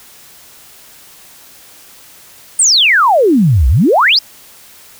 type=exponential two-way sweep; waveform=sine; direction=down then up; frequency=9230 to 58.27 to 5430 Hz; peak=-6 dBFS; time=2.59-4.19 s; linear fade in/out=5 ms; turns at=3.68 s; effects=white hiss -40 dBFS RMS until 4.99 s

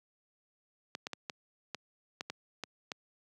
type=clicks; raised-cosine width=0.2 ms; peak=-20 dBFS; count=9; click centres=0.951 / 1.069 / 1.133 / 1.298 / 1.747 / 2.209 / 2.3 / 2.637 / 2.918 s; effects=high-pass 150 Hz 12 dB/octave

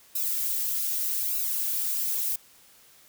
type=noise with flanger; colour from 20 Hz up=violet; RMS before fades=-28 dBFS; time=0.15-2.36 s; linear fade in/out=5 ms; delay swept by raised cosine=0.75 to 4.25 ms; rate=0.82 Hz; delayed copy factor=+0.85; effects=white hiss -56 dBFS RMS until 3.08 s

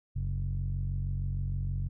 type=tone with low-pass filter; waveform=sawtooth; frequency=46.38 Hz; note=F#1; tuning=5 cents sharp; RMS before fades=-32 dBFS; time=0.15-1.89 s; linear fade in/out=20 ms; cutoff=120 Hz; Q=7.2; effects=none

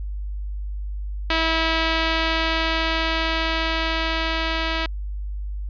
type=tone with level ramp; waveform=5% pulse; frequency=324.6 Hz; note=E4; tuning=27 cents flat; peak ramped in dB=-7 to -11 dBFS; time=1.3-4.86 s; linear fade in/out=2 ms; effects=added 50 Hz sine -26 dBFS peak until 5.69 s + resampled to 11025 Hz

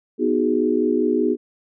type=chord; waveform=sine; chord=G# minor seventh; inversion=first; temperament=equal; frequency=246.9 / 311.1 / 370 / 415.3 Hz; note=B3 / D#4 / F#4 / G#4; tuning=0 / 0 / 0 / 0 cents; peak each=-22 dBFS; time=0.18-1.37 s; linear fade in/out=50 ms; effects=none

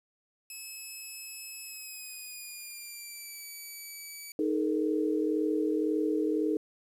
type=tone with pitch glide; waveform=5% pulse; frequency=2587 to 2291 Hz; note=E7 to D7; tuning=-33 to -44 cents; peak=-32 dBFS; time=0.5-4.32 s; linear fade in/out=2 ms; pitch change=-211 cents; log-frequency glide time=1.63-3.45 s
type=chord; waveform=sine; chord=D# suspended fourth; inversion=none; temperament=equal with one note detuned; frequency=311.1 / 424.3 / 466.2 Hz; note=D#4 / G#4 / A#4; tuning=0 / +37 / 0 cents; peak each=-28 / -31 / -34 dBFS; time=4.39-6.57 s; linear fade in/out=2 ms
effects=resampled to 32000 Hz + 10-bit

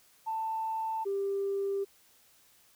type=tone pair in turn; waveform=sine; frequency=888 / 395.6 Hz; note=A5 / G4; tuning=+16 / +16 cents; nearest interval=octave + major second; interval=1400 cents; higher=first; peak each=-30 / -28 dBFS; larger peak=second; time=0.26-1.05 / 1.05-1.85 s; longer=second; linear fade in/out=20 ms; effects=tanh soft clip ceiling -24 dBFS + white hiss -63 dBFS RMS until 2.75 s

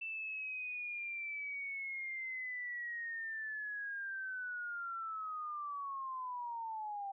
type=linear sweep; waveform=sine; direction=down; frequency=2665 to 781 Hz; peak=-39 dBFS; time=0.01-7.12 s; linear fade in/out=10 ms; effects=none

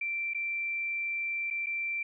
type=tone with dropouts; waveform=sine; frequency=2349 Hz; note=D7; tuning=in tune; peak=-30 dBFS; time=0.01-2.03 s; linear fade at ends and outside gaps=5 ms; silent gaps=0.336-0.346 / 1.503-1.508 / 1.661-1.667 s; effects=none

